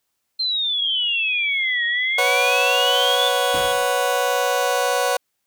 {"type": "exponential two-way sweep", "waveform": "sine", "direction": "down then up", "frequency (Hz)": [4186, 1864.7, 3527], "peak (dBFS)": -19, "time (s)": [0.39, 3.29], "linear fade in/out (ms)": 10, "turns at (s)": 1.85}
{"type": "tone", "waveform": "sine", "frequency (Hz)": 3348, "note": "G#7", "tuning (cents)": 13, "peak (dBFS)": -26, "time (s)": [0.79, 3.73], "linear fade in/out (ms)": 20}
{"type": "chord", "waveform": "30% pulse", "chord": "B suspended second", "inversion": "none", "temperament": "just", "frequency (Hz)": [493.9, 555.6, 740.8], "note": ["B4", "C#5", "F#5"], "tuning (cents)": [0, 4, 2], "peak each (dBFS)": -20, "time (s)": [2.18, 5.17], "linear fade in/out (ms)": 5}
{"type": "noise with exponential decay", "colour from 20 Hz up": "pink", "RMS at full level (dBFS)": -29, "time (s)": [3.54, 4.14], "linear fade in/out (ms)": 2, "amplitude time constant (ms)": 130}
{"effects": ["white hiss -74 dBFS RMS until 5.46 s"]}